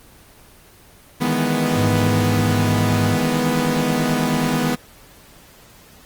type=chord; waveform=sawtooth; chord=E major seventh; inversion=third; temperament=equal; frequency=155.56 / 164.81 / 207.7 / 246.9 Hz; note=D#3 / E3 / G#3 / B3; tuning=0 / 0 / 0 / 0 cents; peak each=-20 / -21 / -21 / -16 dBFS; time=1.2-4.76 s; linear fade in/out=20 ms
type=tone; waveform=triangle; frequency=103.83 Hz; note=G#2; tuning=in tune; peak=-17 dBFS; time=1.74-3.18 s; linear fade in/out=50 ms
effects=pink hiss -47 dBFS RMS until 6.05 s + Opus 24 kbps